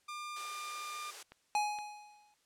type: tone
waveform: sawtooth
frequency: 1200 Hz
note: D6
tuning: 37 cents sharp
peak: -37 dBFS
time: 0.08-1.11 s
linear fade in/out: 10 ms
type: high-pass noise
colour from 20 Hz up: white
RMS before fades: -47 dBFS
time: 0.36-1.23 s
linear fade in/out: 5 ms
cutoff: 350 Hz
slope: 96 dB/octave
type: click train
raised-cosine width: 0.3 ms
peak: -35 dBFS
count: 3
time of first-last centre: 1.32-1.787 s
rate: 4.28 Hz
type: tone with exponential decay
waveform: square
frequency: 836 Hz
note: G#5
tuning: 11 cents sharp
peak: -28 dBFS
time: 1.55-2.34 s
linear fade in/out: 1 ms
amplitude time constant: 170 ms
effects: white hiss -73 dBFS RMS until 2.45 s + low-pass 9000 Hz 12 dB/octave